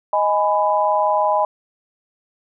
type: chord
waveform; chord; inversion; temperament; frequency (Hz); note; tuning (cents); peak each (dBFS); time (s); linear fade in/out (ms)
sine; G# minor; second; just; 623 / 830.6 / 996.7; D#5 / G#5 / B5; +2 / 0 / +16; -19; 0.13-1.45; 2
effects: none